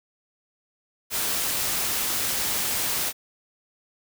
white noise, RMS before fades -26 dBFS, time 1.1-3.13 s, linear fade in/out 50 ms, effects none

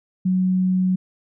sine tone, 185.1 Hz, F#3, 1 cent sharp, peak -16 dBFS, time 0.25-0.96 s, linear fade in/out 10 ms, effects none

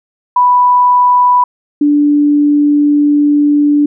sine tone pair in turn, 987.8 / 292.4 Hz, B5 / D4, 0 / -7 cents, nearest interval octave + major sixth, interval 2107 cents, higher first, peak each -5 / -6 dBFS, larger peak first, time 0.36-1.44 / 1.81-3.86 s, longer second, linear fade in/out 5 ms, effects none

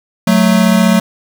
square tone pair together, 185 / 220.2 Hz, F#3 / A3, 0 / +2 cents, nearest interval minor third, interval 302 cents, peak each -11 dBFS, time 0.27-1 s, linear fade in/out 5 ms, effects 7-bit

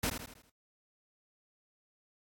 pink noise with echo, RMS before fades -32 dBFS, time 0.03-0.1 s, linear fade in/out 5 ms, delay 80 ms, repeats 5, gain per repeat -7 dB, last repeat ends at 0.5 s, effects AAC 64 kbps

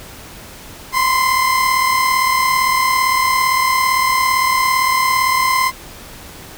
30% pulse tone pair together, 1007 / 1044.7 Hz, B5 / C6, +33 / -3 cents, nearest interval minor second, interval 64 cents, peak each -17 / -11 dBFS, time 0.92-5.72 s, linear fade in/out 50 ms, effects pink hiss -36 dBFS RMS until 6.57 s

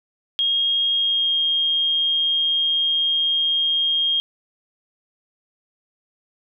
sine tone with pitch glide, 3254 to 3232 Hz, G#7 to G#7, -36 to -48 cents, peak -17 dBFS, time 0.39-4.2 s, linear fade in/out 0 ms, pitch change -12 cents, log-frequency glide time 0.95-1.33 s, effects none

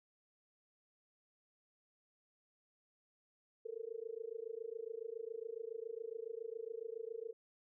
sine tone with amplitude modulation, 453.7 Hz, A#4, 47 cents flat, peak -38 dBFS, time 3.65-7.33 s, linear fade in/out 10 ms, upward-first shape sine, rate 27.2 Hz, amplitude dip 100%, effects none

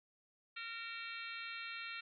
harmonic tone with a mistuned harmonic, 460.5 Hz, A#4, 21 cents flat, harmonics 3 / 4 / 5 / 6 / 7 / 8 / 9, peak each -49 / -51 / -49 / -49 / -56 / -54 / -54 dBFS, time 0.56-2.01 s, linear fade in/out 10 ms, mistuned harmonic 6, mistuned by -40 cents, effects none

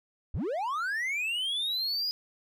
triangle linear sweep, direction up, 40.04 to 4978 Hz, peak -27 dBFS, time 0.34-2.11 s, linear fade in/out 0 ms, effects none

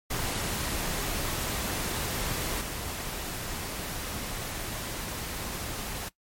pink noise with level steps, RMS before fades -31 / -35 dBFS, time 0.1-6.09 s, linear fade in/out 10 ms, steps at 2.61 s, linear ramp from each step 2 ms, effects noise-tail reverb RT60 0.1 s tail -19 dB re dry + MP3 64 kbps

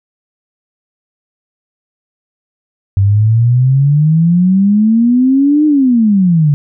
sine exponential two-way sweep, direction up then down, 96.3 to 307.6 to 141.3 Hz, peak -6 dBFS, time 2.97-6.54 s, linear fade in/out 0 ms, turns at 5.66 s, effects none

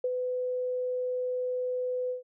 sine tone with ADSR envelope, 502 Hz, B4, 28 cents sharp, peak -24 dBFS, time 0.04-2.23 s, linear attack 4 ms, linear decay 41 ms, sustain -4 dB, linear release 130 ms, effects none

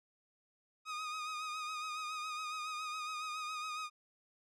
sawtooth tone with vibrato, 1244.5 Hz, D#6, in tune, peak -35 dBFS, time 0.85-3.9 s, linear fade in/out 50 ms, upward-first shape sine, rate 7.2 Hz, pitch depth 39 cents each way, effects low-pass 7000 Hz 12 dB/octave

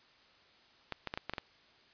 clicks, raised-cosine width 0.3 ms, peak -20 dBFS, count 7, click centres 0.923 / 1.073 / 1.139 / 1.175 / 1.296 / 1.336 / 1.382 s, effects white hiss -63 dBFS RMS until 1.93 s + resampled to 11025 Hz

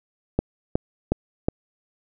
click train, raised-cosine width 2 ms, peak -6 dBFS, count 4, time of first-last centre 0.39-1.485 s, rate 2.74 Hz, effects none

